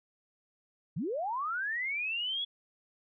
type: linear sweep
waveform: sine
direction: up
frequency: 123.47 to 3402 Hz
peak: -31 dBFS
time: 0.96-2.45 s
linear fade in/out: 10 ms
effects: none